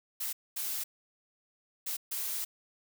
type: noise bursts at uneven times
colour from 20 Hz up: blue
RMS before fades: -35 dBFS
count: 4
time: 0.2-0.33 / 0.56-0.84 / 1.86-1.97 / 2.11-2.45 s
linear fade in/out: 10 ms
effects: none